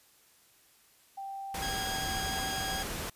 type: tone with pitch glide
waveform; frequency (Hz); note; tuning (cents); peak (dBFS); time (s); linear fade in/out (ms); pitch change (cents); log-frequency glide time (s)
sine; 784 to 771.4; G5 to G5; 0 to -28; -37; 1.17-2.83; 10; -28; 1.63-1.82
type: noise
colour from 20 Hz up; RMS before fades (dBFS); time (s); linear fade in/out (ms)
pink; -37; 1.54-3.1; 5
type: tone with vibrato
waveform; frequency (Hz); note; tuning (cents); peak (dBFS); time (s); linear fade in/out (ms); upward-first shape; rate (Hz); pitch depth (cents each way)
15% pulse; 1638; G#6; -24; -29; 1.62-2.83; 5; triangle; 13; 13
effects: white hiss -63 dBFS RMS until 3.15 s + resampled to 32000 Hz